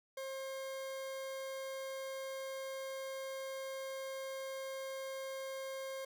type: tone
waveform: 40% pulse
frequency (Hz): 534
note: C5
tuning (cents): +35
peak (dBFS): -40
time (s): 0.17-6.05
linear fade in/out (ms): 5
effects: none